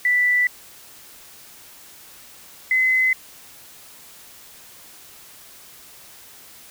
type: tone pair in turn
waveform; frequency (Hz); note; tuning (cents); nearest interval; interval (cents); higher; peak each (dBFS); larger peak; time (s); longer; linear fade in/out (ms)
sine; 1975.5 / 2038; B6 / C7; 0 / -46; minor second; 54; second; -15; neither; 0.05-0.47 / 2.71-3.13; neither; 2
effects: white hiss -45 dBFS RMS until 6.7 s

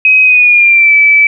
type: tone with pitch glide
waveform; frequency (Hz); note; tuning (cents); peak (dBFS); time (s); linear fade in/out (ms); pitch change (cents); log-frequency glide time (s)
sine; 2530 to 2307; D#7 to D7; +28 to -31; -3; 0.05-1.27; 2; -159; 0.23-0.94
effects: none

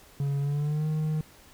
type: tone with pitch glide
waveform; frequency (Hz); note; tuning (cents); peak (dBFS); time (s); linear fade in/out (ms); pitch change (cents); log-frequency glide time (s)
triangle; 140.5 to 155; C#3 to D#3; +24 to -6; -23; 0.2-1.21; 2; +170; 0.4-0.87
effects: pink hiss -54 dBFS RMS until 1.53 s

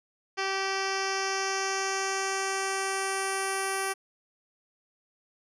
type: tone with low-pass filter sweep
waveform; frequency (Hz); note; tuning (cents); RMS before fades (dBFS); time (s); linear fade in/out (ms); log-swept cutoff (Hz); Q
10% pulse; 387.1; G4; -22; -30; 0.37-3.94; 20; 4500 to 11000; 2.4
effects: none

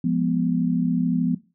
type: chord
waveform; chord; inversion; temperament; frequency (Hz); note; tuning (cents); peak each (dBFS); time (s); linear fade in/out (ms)
sine; F diminished; none; equal; 174.61 / 207.7 / 246.9; F3 / Ab3 / Cb4; 0 / 0 / 0; -22 / -28 / -22; 0.04-1.35; 5
effects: noise-tail reverb RT60 0.3 s tail -18 dB re dry

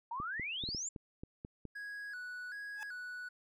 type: exponential sweep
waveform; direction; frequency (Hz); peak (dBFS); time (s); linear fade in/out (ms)
sine; up; 895 to 7459; -37; 0.11-0.89; 5
type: clicks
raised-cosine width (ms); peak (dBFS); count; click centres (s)
3; -31; 9; 0.201 / 0.397 / 0.638 / 0.689 / 0.748 / 0.962 / 1.235 / 1.449 / 1.653
type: tone with vibrato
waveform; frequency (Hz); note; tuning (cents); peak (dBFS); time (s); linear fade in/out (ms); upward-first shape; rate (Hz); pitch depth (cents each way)
triangle; 1565; G6; -3; -40; 1.75-3.29; 10; square; 1.3; 100
type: tone with exponential growth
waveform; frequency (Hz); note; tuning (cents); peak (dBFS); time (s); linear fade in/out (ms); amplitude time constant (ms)
20% pulse; 863; A5; -34; -36; 2.74-2.83; 0; 18
effects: none

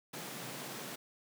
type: high-pass noise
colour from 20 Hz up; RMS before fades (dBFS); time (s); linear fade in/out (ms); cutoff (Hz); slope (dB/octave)
pink; -44; 0.13-0.96; 10; 120; 96
effects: none

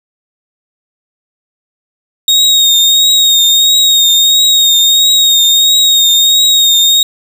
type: tone with vibrato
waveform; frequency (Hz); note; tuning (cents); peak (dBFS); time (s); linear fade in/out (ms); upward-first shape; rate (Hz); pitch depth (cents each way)
35% pulse; 3729; A#7; 0; -4; 2.28-7.03; 2; triangle; 1.5; 43
effects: none

